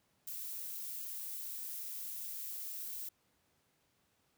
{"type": "noise", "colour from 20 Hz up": "violet", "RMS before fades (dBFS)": -43, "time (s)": [0.27, 3.09], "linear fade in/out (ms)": 5, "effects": ["pink hiss -75 dBFS RMS until 4.37 s", "high-pass 80 Hz 12 dB/octave"]}